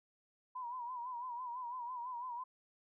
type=tone with vibrato; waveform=sine; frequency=982 Hz; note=B5; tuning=10 cents flat; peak=-40 dBFS; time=0.55-2.44 s; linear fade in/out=10 ms; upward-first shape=sine; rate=6 Hz; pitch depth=79 cents each way; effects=none